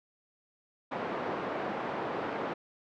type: band-pass noise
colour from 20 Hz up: white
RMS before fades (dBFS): -35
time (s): 0.91-2.54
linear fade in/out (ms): 10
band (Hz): 210 to 900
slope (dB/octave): 12
effects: low-pass 4000 Hz 12 dB/octave